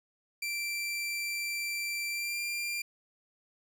sawtooth tone with pitch glide, 2349 to 2383 Hz, D7 to D7, 0 to +25 cents, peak -29 dBFS, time 0.42-2.82 s, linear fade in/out 5 ms, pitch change +25 cents, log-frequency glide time 2.1-2.39 s, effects none

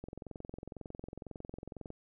click train, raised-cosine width 2 ms, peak -30 dBFS, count 42, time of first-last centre 0.04-1.904 s, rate 22 Hz, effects none

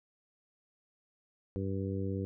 harmonic tone, 96.9 Hz, G2, 20 cents flat, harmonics 1 / 2 / 3 / 4 / 5, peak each -35 / -38 / -40 / -41 / -42 dBFS, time 1.56-2.25 s, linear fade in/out 0 ms, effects none

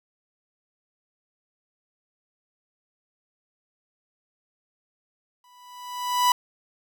45% pulse tone with exponential growth, 987.8 Hz, B5, in tune, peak -15 dBFS, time 5.44-6.32 s, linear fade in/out 2 ms, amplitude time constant 190 ms, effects none

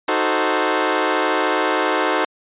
15% pulse chord, D# diminished seventh, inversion none, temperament equal, 311.1 / 370 / 440 / 523.3 Hz, D#4 / F#4 / A4 / C5, 0 / 0 / 0 / 0 cents, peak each -16 dBFS, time 0.08-2.25 s, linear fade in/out 5 ms, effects resampled to 8000 Hz

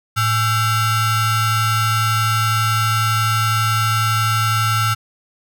45% pulse ring-modulated tone, 723 Hz, F#5, 40 cents flat, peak -12 dBFS, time 0.16-4.95 s, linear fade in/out 20 ms, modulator 612 Hz, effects none

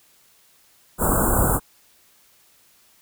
pink band-stop noise, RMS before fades -19 dBFS, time 0.98-1.6 s, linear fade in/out 50 ms, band 1500 to 7400 Hz, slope 96 dB/octave, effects white hiss -57 dBFS RMS until 3.01 s

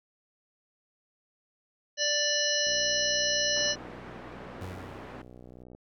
harmonic tone, 588 Hz, D5, 2 cents sharp, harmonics 1 / 3 / 5 / 7 / 9 / 10, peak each -32 / -32 / -32 / -32 / -32 / -32 dBFS, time 1.97-3.76 s, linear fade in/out 50 ms
click train, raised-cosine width 2 ms, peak -35 dBFS, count 191, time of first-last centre 2.67-5.749 s, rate 61.7 Hz
pink band-pass noise, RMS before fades -45 dBFS, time 3.56-5.22 s, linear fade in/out 5 ms, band 180 to 1700 Hz, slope 12 dB/octave
30% pulse tone with exponential decay, 92.5 Hz, F#2, in tune, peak -33 dBFS, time 4.61-5.63 s, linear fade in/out 5 ms, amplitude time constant 220 ms
effects none

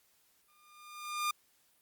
sawtooth tone with exponential growth, 1207 Hz, D6, 47 cents sharp, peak -25 dBFS, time 0.48-1.31 s, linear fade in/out 5 ms, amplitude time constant 180 ms, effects white hiss -70 dBFS RMS until 1.81 s + Opus 48 kbps

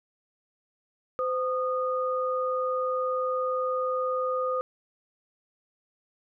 sine tone pair together, 513 / 1230 Hz, C5 / D#6, -34 / -20 cents, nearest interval octave + minor third, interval 1514 cents, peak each -27 / -29 dBFS, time 1.19-4.61 s, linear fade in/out 0 ms, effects none

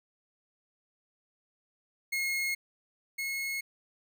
40% pulse tone pair in turn, 2158 / 2174 Hz, C#7 / C#7, -47 / -34 cents, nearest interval unison, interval 13 cents, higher second, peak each -28 / -31 dBFS, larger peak first, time 2.12-2.55 / 3.18-3.61 s, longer neither, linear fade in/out 10 ms, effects none

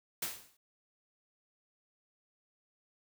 white noise with exponential decay, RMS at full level -33 dBFS, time 0.22-0.57 s, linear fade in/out 5 ms, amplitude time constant 74 ms, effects none

